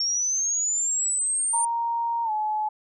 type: linear sweep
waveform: sine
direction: up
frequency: 5460 to 9090 Hz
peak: -22 dBFS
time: 0-1.65 s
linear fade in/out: 2 ms
type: tone with pitch glide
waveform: sine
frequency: 932.3 to 854.9 Hz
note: A#5 to G#5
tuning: 0 to +50 cents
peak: -23 dBFS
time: 1.53-2.69 s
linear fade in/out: 10 ms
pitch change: -150 cents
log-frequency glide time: 2.24-2.31 s
effects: none